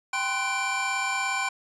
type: tone cluster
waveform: square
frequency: 783 / 1011 / 1048 / 1495 / 2349 Hz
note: G5 / B5 / C6 / F#6 / D7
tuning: -2 / +40 / +2 / +17 / 0 cents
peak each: -33 / -38 / -33 / -33 / -32 dBFS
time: 0.13-1.49 s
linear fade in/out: 5 ms
effects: resampled to 22050 Hz